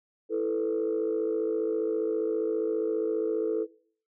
sine chord, E suspended fourth, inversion none, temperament just, 329.6 / 439.5 / 494.4 Hz, E4 / A4 / B4, 0 / -2 / +2 cents, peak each -31 / -26 / -32 dBFS, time 0.29-3.67 s, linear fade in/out 50 ms, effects noise-tail reverb RT60 0.5 s tail -20 dB re dry + tanh soft clip ceiling -19 dBFS

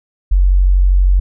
sine tone, 46.25 Hz, F#1, in tune, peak -7 dBFS, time 0.31-1.2 s, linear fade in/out 10 ms, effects none

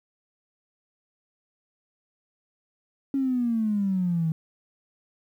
triangle exponential sweep, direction down, 277.2 to 157.6 Hz, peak -18 dBFS, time 3.14-4.32 s, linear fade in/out 2 ms, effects tanh soft clip ceiling -20 dBFS + 10-bit

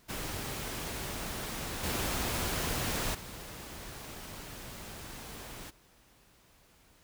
pink noise with level steps, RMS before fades -38 / -33 / -45 dBFS, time 0.08-5.71 s, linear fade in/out 20 ms, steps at 1.83 / 3.14 s, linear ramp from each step 10 ms, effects pink hiss -63 dBFS RMS until 7.03 s

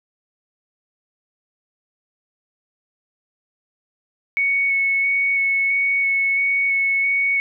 sine tone with vibrato, 2215 Hz, C#7, 2 cents flat, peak -16 dBFS, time 4.37-7.4 s, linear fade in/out 0 ms, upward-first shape square, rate 1.5 Hz, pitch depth 9 cents each way, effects none

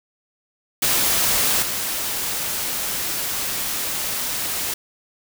white noise with level steps, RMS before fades -19 / -25 dBFS, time 0.82-4.74 s, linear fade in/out 5 ms, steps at 1.62 s, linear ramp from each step 5 ms, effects none

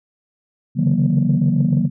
sine tone cluster, 138.8 / 145.8 / 162.2 / 187.7 / 235.7 Hz, C#3 / D3 / E3 / F#3 / A#3, +3 / -12 / -28 / +25 / +19 cents, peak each -19 dBFS, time 0.75-1.9 s, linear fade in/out 50 ms, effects tanh soft clip ceiling -7 dBFS

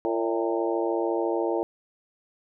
harmonic tone with a mistuned harmonic, 114 Hz, A#2, 38 cents flat, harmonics 3 / 4 / 5 / 6 / 7 / 8, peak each -27 / -29 / -31 / -33 / -34 / -35 dBFS, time 0.05-1.63 s, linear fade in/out 0 ms, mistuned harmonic 6, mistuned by -71 cents, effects none

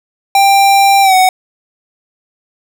square tone with pitch glide, 790 to 745.7 Hz, G5 to F#5, +13 to +13 cents, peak -6 dBFS, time 0.35-1.29 s, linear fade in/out 2 ms, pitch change -100 cents, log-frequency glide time 1.02-1.15 s, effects none

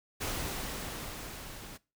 pink noise with level ramp, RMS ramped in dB -34 to -47 dBFS, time 0.2-1.78 s, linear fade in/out 20 ms, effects noise-tail reverb RT60 0.3 s tail -22 dB re dry

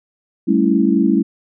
sine chord, A dominant seventh, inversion third, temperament equal, 196 / 220 / 277.2 / 329.6 Hz, G3 / A3 / C#4 / E4, 0 / 0 / 0 / 0 cents, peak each -17 dBFS, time 0.47-1.23 s, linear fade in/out 20 ms, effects none

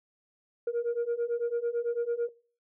sine beating tone pair, 467.5 / 476.5 Hz, A#4 / A#4, +5 / +38 cents, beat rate 9 Hz, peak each -29 dBFS, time 0.67-2.29 s, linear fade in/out 5 ms, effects noise-tail reverb RT60 0.4 s tail -20 dB re dry + tanh soft clip ceiling -24 dBFS

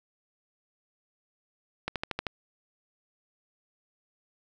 click train, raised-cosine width 0.3 ms, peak -14 dBFS, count 6, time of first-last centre 1.88-2.268 s, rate 12.9 Hz, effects none

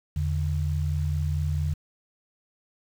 sine tone pair together, 82.41 / 146.83 Hz, E2 / D3, 0 / 0 cents, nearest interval minor seventh, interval 1000 cents, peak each -25 / -28 dBFS, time 0.16-1.74 s, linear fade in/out 5 ms, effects 8-bit

